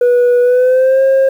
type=tone with pitch glide; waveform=sine; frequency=488.2 to 535.5 Hz; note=B4 to C5; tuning=-20 to +40 cents; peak=-4 dBFS; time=0.01-1.29 s; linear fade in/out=5 ms; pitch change=+160 cents; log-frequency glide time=0.41-1.02 s; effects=tanh soft clip ceiling -6 dBFS + 7-bit